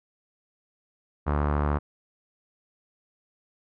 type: tone with low-pass filter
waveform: sawtooth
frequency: 73.42 Hz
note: D2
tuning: in tune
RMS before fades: -25 dBFS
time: 1.26-1.79 s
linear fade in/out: 20 ms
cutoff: 1200 Hz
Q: 2.4
effects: none